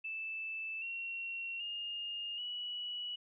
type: tone with pitch steps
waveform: sine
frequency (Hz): 2637 / 2733 / 2833 / 2936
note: E7 / F7 / F7 / F#7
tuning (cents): 0 / -38 / +24 / -14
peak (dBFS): -38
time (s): 0.04-3.16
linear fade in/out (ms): 10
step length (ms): 780
effects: none